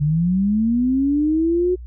sine linear sweep, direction up, 141.8 to 368.2 Hz, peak -15 dBFS, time 0-1.76 s, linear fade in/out 20 ms, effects added 60 Hz sine -32 dBFS peak until 1.86 s

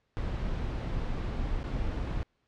brown noise with dropouts, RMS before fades -32 dBFS, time 0.17-2.23 s, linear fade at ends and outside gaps 0 ms, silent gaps 1.631-1.64 s, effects pink hiss -75 dBFS RMS until 2.47 s + low-pass 4000 Hz 12 dB/octave

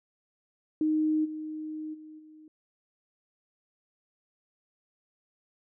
sine tone with level steps, 310 Hz, D#4, 6 cents flat, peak -23 / -34 / -44 / -49 dBFS, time 0.81-2.48 s, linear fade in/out 2 ms, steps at 1.24 / 1.93 / 2.18 s, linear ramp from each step 20 ms, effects none

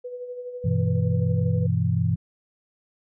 sine tone with tremolo, 493.9 Hz, B4, in tune, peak -30 dBFS, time 0.04-1.67 s, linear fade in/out 10 ms, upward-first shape sine, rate 12 Hz, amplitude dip 50%
sine chord, E minor, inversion first, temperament equal, 98 / 123.47 / 164.81 Hz, G2 / B2 / E3, 0 / 0 / 0 cents, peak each -24 dBFS, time 0.64-2.16 s, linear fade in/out 10 ms
effects none

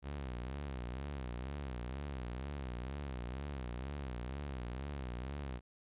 sawtooth tone with vibrato, 65.7 Hz, C2, 8 cents sharp, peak -36 dBFS, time 0.02-5.61 s, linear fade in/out 50 ms, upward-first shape sine, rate 2.1 Hz, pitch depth 170 cents each way, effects resampled to 8000 Hz

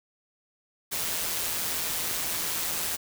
white noise with amplitude modulation, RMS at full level -28 dBFS, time 0.91-2.97 s, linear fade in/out 20 ms, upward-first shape sine, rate 165 Hz, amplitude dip 45%, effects none

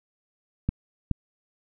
clicks, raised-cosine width 5 ms, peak -11 dBFS, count 2, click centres 0.69 / 1.113 s, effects none

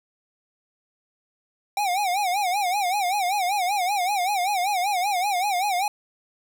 square tone with vibrato, 768 Hz, G5, 36 cents flat, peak -22 dBFS, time 1.77-5.88 s, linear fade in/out 2 ms, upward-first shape sine, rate 5.2 Hz, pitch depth 150 cents each way, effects none

